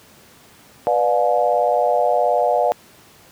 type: chord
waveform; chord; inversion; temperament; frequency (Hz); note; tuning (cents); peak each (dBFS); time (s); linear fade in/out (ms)
sine; B diminished seventh; none; just; 493.9 / 592.7 / 711.2 / 853.4; B4 / D5 / F5 / Ab5; 0 / +16 / +31 / +47; -21 / -19 / -18 / -24; 0.87-2.72; 0
effects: pink hiss -48 dBFS RMS until 3.31 s + high-pass 100 Hz 12 dB/octave